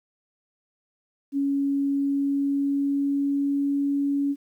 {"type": "tone with pitch glide", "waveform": "sine", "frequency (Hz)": [278.9, 281.7], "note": ["C#4", "C#4"], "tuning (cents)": [11, 28], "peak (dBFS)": -21, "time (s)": [1.32, 4.36], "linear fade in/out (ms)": 50, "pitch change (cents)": 17, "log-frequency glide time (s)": [1.87, 3.93], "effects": ["10-bit"]}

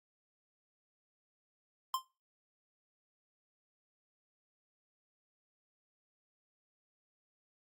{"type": "tone with exponential decay", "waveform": "square", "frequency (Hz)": 1046.5, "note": "C6", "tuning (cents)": 0, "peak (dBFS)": -29, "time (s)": [1.94, 2.05], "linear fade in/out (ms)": 2, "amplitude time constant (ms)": 23, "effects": ["noise-tail reverb RT60 0.3 s tail -21 dB re dry", "Opus 48 kbps"]}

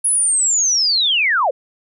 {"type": "linear sweep", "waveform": "sine", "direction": "down", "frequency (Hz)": [10548, 463.5], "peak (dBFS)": -13, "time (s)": [0.04, 1.51], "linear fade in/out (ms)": 10, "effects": []}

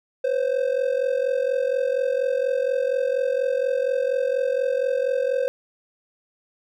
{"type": "ring-modulated tone", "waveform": "triangle", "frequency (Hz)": 520, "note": "C5", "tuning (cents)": -11, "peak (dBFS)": -15, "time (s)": [0.24, 5.48], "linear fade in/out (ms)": 0, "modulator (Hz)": 22.1, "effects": []}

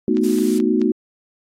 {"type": "chord", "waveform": "sine", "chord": "B dominant seventh", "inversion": "third", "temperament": "equal", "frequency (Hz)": [220, 246.9, 311.1, 370], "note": ["A3", "B3", "D#4", "F#4"], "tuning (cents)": [0, 0, 0, 0], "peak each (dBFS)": -20, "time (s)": [0.08, 0.92], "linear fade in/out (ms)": 2}
{"type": "click train", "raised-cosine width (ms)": 0.2, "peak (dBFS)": -19, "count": 4, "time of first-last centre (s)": [0.17, 0.817], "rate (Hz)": 4.64}
{"type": "noise", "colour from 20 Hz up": "blue", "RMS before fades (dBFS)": -31, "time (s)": [0.23, 0.59], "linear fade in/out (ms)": 10}
{"effects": ["low-pass 10000 Hz 12 dB/octave", "AAC 48 kbps"]}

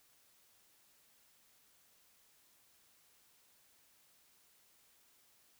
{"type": "silence", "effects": ["white hiss -69 dBFS RMS until 5.59 s"]}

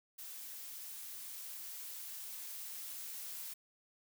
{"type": "noise with level ramp", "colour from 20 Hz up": "blue", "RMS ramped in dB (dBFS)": [-48, -45], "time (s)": [0.18, 3.54], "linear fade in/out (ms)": 10, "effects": []}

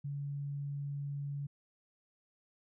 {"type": "tone", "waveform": "sine", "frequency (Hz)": 142.1, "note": "C#3", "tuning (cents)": 43, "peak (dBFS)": -36, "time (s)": [0.04, 1.47], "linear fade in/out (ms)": 10, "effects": []}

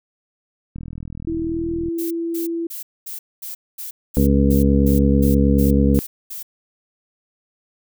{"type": "click train", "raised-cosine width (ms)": 5, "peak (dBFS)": -20, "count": 47, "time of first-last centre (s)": [0.76, 1.885], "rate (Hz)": 40.9}
{"type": "tone with pitch glide", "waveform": "sine", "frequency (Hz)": [327.2, 334.7], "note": ["E4", "E4"], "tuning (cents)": [-13, 26], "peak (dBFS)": -21, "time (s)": [1.27, 2.67], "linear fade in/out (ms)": 5, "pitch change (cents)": 39, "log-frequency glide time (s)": [1.46, 1.71]}
{"type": "noise bursts", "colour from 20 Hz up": "violet", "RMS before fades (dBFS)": -31, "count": 13, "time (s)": [1.98, 6.43], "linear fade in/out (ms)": 10, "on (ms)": 130, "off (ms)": 230}
{"type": "harmonic tone", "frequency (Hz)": 69.3, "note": "C#2", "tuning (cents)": 0, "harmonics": [1, 2, 3, 4, 6, 7], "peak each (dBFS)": [-17, -21, -17, -19, -27, -23], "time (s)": [4.17, 5.99], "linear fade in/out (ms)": 0}
{"effects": []}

